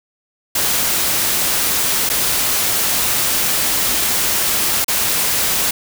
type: noise with dropouts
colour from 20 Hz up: white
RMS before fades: -17 dBFS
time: 0.55-5.71 s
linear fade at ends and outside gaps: 5 ms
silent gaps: 2.092-2.098 / 4.845-4.881 s
effects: none